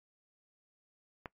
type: click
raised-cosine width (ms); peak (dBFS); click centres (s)
0.5; -25; 1.258
effects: noise-tail reverb RT60 0.1 s tail -20 dB re dry + MP3 48 kbps